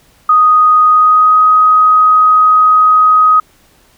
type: tone with pitch glide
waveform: sine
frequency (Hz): 1244.5 to 1256.8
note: D#6 to D#6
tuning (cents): 0 to +17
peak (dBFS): -4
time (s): 0.29-3.4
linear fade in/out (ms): 5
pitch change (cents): +17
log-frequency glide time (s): 0.89-1.39
effects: pink hiss -49 dBFS RMS until 3.97 s